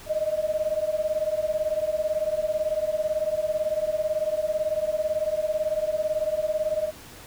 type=beating tone pair; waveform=sine; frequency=610 / 628 Hz; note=D#5 / D#5; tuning=-34 / +16 cents; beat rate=18 Hz; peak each=-26 dBFS; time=0.06-6.92 s; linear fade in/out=50 ms; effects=pink hiss -45 dBFS RMS until 7.26 s

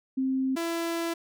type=tone pair in turn; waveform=sine / sawtooth; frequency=263.6 / 334.9 Hz; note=C4 / E4; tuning=+13 / +27 cents; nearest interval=major third; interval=414 cents; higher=second; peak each=-24 dBFS; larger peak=neither; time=0.17-0.56 / 0.56-1.14 s; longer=second; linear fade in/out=10 ms; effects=none

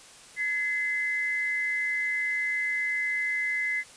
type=tone pair together; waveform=sine; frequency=1699.4 / 2047 Hz; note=G#6 / C7; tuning=+39 / -38 cents; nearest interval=minor third; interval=323 cents; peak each=-35 / -26 dBFS; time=0.36-3.84 s; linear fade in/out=50 ms; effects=white hiss -50 dBFS RMS until 3.96 s + resampled to 22050 Hz

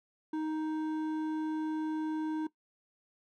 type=tone with hard clipping; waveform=sine; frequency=312.2 Hz; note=D#4; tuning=6 cents sharp; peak=-33 dBFS; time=0.33-2.47 s; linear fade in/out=5 ms; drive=8 dB; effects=noise-tail reverb RT60 0.1 s tail -18 dB re dry

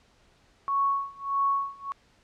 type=tone with tremolo; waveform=sine; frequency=1108.7 Hz; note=C#6; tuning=in tune; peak=-21 dBFS; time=0.68-1.92 s; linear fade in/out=0 ms; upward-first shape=sine; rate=1.6 Hz; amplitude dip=95%; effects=pink hiss -62 dBFS RMS until 2.23 s + low-pass 6000 Hz 12 dB/octave

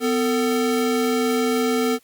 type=tone pair together; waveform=square; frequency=251.5 / 448.1 Hz; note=B3 / A4; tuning=+32 / +32 cents; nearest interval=minor seventh; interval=1000 cents; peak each=-22 dBFS; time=0-1.99 s; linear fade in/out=50 ms; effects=white hiss -58 dBFS RMS until 2.03 s + Opus 48 kbps

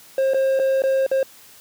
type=tone with dropouts; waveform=triangle; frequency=534 Hz; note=C5; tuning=35 cents sharp; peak=-14 dBFS; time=0.18-1.23 s; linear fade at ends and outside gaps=2 ms; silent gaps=0.336-0.344 / 0.592-0.597 / 0.821-0.837 / 1.065-1.114 s; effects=white hiss -47 dBFS RMS until 1.6 s + high-pass 60 Hz 12 dB/octave

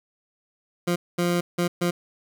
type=tone bursts at uneven times; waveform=20% pulse; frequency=174.61 Hz; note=F3; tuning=in tune; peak=-16 dBFS; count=4; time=0.87-0.96 / 1.18-1.41 / 1.58-1.68 / 1.81-1.91 s; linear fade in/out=10 ms; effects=none

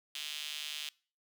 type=tone with high-pass filter; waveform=sawtooth; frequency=150 Hz; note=D3; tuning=37 cents sharp; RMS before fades=-41 dBFS; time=0.15-0.89 s; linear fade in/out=2 ms; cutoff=3200 Hz; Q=3; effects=noise-tail reverb RT60 0.4 s tail -23 dB re dry

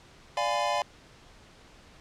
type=chord; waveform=square; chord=D diminished seventh; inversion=none; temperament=equal with one note detuned; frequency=587.3 / 698.5 / 830.6 / 1013.8 Hz; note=D5 / F5 / Ab5 / Cb6; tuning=0 / 0 / 0 / +45 cents; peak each=-32 dBFS; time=0.37-0.82 s; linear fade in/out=2 ms; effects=pink hiss -54 dBFS RMS until 2 s + low-pass 6000 Hz 12 dB/octave

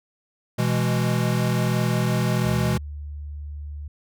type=chord; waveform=square; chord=E major; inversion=second; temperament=equal; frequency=123.47 / 164.81 / 207.7 Hz; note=B2 / E3 / G#3; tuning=0 / 0 / 0 cents; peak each=-23 / -26 / -27 dBFS; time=0.58-2.78 s; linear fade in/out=10 ms
type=tone; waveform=sine; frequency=73.42 Hz; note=D2; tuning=in tune; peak=-31 dBFS; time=2.45-3.88 s; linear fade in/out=5 ms
effects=none

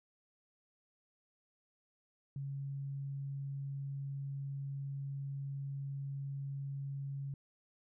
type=tone; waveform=sine; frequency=138.59 Hz; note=C#3; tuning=in tune; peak=-38 dBFS; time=2.36-7.34 s; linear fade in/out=2 ms; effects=none

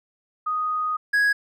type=tone pair in turn; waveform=sine / triangle; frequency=1244.5 / 1661.2 Hz; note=D#6 / G#6; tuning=0 / 0 cents; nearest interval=perfect fourth; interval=500 cents; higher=second; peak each=-22 / -15 dBFS; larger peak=second; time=0.46-0.97 / 1.13-1.33 s; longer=first; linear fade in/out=10 ms; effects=none

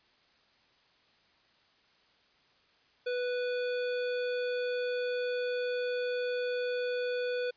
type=tone; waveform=square; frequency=493.9 Hz; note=B4; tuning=in tune; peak=-31 dBFS; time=3.06-7.51 s; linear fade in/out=10 ms; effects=white hiss -66 dBFS RMS until 7.56 s + resampled to 11025 Hz

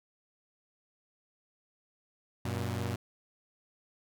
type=tone pair together; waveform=sawtooth; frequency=94.61 / 119.2 Hz; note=F#2 / A#2; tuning=+39 / +39 cents; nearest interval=major third; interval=400 cents; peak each=-31 / -31 dBFS; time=2.45-2.96 s; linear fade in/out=5 ms; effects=none

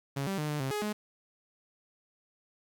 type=tone with pitch steps; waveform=sawtooth; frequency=138.5 / 194.6 / 151.1 / 149.1 / 133.6 / 418.7 / 210.5 Hz; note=C#3 / G3 / D3 / D3 / C3 / G#4 / G#3; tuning=-1 / -12 / +50 / +27 / +36 / +14 / +24 cents; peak=-27 dBFS; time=0.16-0.93 s; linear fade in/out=10 ms; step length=110 ms; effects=10-bit

